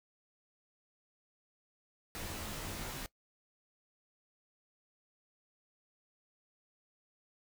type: noise with comb filter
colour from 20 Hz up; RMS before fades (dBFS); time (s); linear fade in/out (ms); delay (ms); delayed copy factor
pink; -42; 2.15-3.06; 0; 17; -0.7
effects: noise-tail reverb RT60 0.1 s tail -20 dB re dry